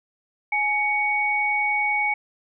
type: tone pair together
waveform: sine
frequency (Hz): 837 / 2235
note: G#5 / C#7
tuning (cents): +13 / +14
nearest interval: octave + perfect fourth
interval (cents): 1701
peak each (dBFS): -25 / -21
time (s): 0.52-2.14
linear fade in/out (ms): 5
effects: none